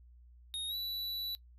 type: tone with pitch glide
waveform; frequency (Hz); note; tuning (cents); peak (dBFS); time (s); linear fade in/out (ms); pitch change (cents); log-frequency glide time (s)
square; 3729 to 3948; A#7 to B7; 0 to -1; -36; 0.54-1.35; 0; +99; 0.68-0.75
effects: noise-tail reverb RT60 0.1 s tail -20 dB re dry + added 60 Hz sine -55 dBFS peak until 1.58 s

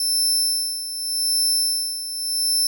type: tone with tremolo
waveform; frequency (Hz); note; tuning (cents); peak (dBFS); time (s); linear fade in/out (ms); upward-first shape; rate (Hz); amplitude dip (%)
25% pulse; 5310; E8; +12; -12; 0-2.67; 2; sine; 0.85; 70
effects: none

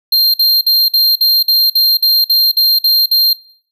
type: tone bursts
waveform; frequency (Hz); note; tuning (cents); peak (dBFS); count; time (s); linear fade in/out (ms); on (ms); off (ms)
square; 4186; C8; 0; -8; 12; 0.12-3.332; 5; 220; 52
effects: noise-tail reverb RT60 0.6 s tail -22 dB re dry

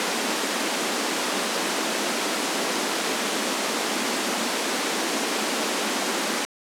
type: high-pass noise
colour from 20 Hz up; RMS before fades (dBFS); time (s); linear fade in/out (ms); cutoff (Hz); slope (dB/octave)
pink; -25; 0-6.45; 0; 210; 48
effects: low-pass 9000 Hz 12 dB/octave

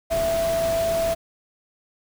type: tone in noise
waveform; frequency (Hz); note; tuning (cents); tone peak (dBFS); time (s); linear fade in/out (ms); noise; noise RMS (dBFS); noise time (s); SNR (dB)
sine; 663; E5; +10; -20; 0.1-1.15; 20; pink; -31; 0.1-1.15; +8
effects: none

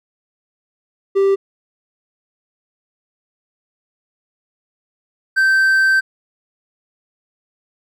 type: tone pair in turn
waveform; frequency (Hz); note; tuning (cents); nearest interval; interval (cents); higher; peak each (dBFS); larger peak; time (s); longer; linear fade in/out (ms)
triangle; 392 / 1554.9; G4 / G6; 0 / -15; 2 octaves; 2385; second; -9; neither; 1.15-1.36 / 5.36-6.01; second; 20
effects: none

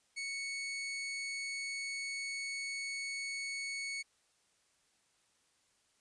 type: tone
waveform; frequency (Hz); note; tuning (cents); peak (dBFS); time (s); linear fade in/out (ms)
sawtooth; 2217; C#7; 0; -34; 0.16-4.03; 20
effects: white hiss -73 dBFS RMS until 6 s + resampled to 22050 Hz

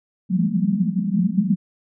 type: band-pass noise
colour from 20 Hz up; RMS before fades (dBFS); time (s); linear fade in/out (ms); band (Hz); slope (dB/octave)
white; -20; 0.29-1.56; 20; 170 to 220; 96
effects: none

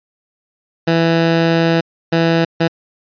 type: tone bursts at uneven times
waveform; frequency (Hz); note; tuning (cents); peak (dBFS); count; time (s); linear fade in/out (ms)
15% pulse; 165.6; E3; +8; -5; 3; 0.87-1.81 / 2.12-2.45 / 2.6-2.68; 10
effects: resampled to 11025 Hz

